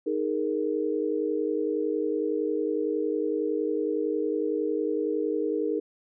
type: chord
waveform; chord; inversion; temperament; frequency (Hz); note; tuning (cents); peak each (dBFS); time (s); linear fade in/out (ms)
sine; D# suspended fourth; none; equal; 311.1 / 415.3 / 466.2; D#4 / G#4 / A#4; 0 / 0 / 0; -29; 0.06-5.8; 10
effects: none